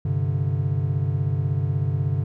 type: chord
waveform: triangle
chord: G suspended fourth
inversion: none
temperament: just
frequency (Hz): 98 / 130.67 / 147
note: G2 / C3 / D3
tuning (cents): 0 / -2 / +2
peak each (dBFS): -23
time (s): 0.05-2.24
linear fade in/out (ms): 5
effects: none